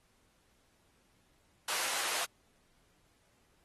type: high-pass noise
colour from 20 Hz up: pink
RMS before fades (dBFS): -35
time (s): 1.68-2.25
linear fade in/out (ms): 5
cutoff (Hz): 870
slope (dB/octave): 12
effects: pink hiss -71 dBFS RMS until 3.64 s + AAC 32 kbps